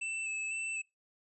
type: tone with vibrato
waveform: square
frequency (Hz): 2637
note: E7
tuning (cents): 0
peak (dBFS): -35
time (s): 0.01-0.82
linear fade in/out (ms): 10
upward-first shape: square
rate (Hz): 2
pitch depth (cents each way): 18
effects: noise-tail reverb RT60 0.2 s tail -20 dB re dry + resampled to 24000 Hz